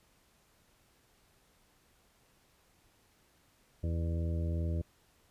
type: harmonic tone with a mistuned harmonic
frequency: 82.6 Hz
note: E2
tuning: 4 cents sharp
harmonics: 1 / 2 / 3 / 4 / 5 / 6 / 7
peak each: -31 / -39 / -47 / -44 / -51 / -50 / -48 dBFS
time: 3.83-4.82 s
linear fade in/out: 10 ms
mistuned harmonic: 7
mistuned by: +52 cents
effects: pink hiss -68 dBFS RMS until 5.3 s + resampled to 32000 Hz